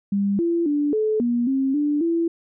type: tone with pitch steps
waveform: sine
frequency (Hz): 199.9 / 339.2 / 292.2 / 432.2 / 239.4 / 268.2 / 293.9 / 334.7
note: G3 / E4 / D4 / A4 / A#3 / C4 / D4 / E4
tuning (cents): +34 / +50 / -9 / -31 / +46 / +43 / +1 / +26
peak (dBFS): -18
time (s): 0.12-2.28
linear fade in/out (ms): 5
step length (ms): 270
effects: none